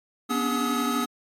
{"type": "tone cluster", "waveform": "square", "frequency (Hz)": [243.5, 277.5, 289.2, 409.2, 1274], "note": ["B3", "C#4", "D4", "G#4", "D#6"], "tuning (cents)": [-24, 2, -27, -26, 41], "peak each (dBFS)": [-28, -34, -33, -35, -29], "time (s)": [0.29, 1.06], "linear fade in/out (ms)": 20, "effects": ["AAC 48 kbps"]}